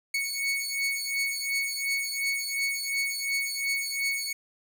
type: beating tone pair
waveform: sawtooth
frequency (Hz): 2217 / 2219.8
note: C#7 / C#7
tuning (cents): 0 / +2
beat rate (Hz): 2.8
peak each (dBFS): -27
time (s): 0.14-4.33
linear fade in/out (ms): 5
effects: none